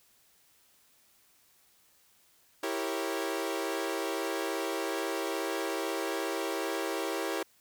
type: chord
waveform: sawtooth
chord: E diminished seventh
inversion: none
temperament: equal with one note detuned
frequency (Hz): 329.6 / 392 / 466.2 / 549.9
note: E4 / G4 / Bb4 / Db5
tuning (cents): 0 / 0 / 0 / -14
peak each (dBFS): -32 / -32 / -34 / -34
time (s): 2.63-7.43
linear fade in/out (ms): 5
effects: white hiss -65 dBFS RMS until 7.6 s